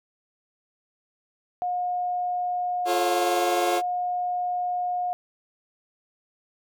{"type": "tone", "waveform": "sine", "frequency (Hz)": 718, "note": "F5", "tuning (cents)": 48, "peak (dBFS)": -24, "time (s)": [1.62, 5.13], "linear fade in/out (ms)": 0}
{"type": "chord", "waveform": "sawtooth", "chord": "F augmented", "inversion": "none", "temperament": "just", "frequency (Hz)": [349.2, 436.5, 545.7], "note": ["F4", "A4", "C#5"], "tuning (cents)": [0, -14, -27], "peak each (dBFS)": [-22, -26, -24], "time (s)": [2.85, 3.82], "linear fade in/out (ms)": 50}
{"effects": []}